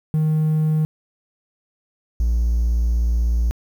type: tone pair in turn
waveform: triangle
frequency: 155.56 / 58.15 Hz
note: D#3 / A#1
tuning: 0 / -4 cents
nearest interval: octave + perfect fourth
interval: 1704 cents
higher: first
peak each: -13 dBFS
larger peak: neither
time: 0.14-0.85 / 2.2-3.51 s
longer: second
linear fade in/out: 0 ms
effects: tanh soft clip ceiling -9 dBFS + 8-bit